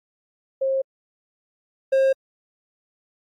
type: tone pair in turn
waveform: sine / triangle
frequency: 535 / 535 Hz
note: C5 / C5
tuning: +38 / +38 cents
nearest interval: unison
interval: 0 cents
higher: neither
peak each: -19 / -13 dBFS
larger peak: second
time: 0.61-0.82 / 1.92-2.13 s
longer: neither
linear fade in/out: 10 ms
effects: AAC 64 kbps